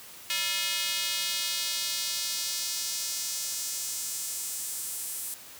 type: tone with high-pass filter sweep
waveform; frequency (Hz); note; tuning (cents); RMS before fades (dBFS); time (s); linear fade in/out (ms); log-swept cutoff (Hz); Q
square; 193.7; G3; -20; -32; 0.3-5.34; 0; 2800 to 9700; 1.4
effects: white hiss -47 dBFS RMS until 5.59 s + high-pass 60 Hz 12 dB/octave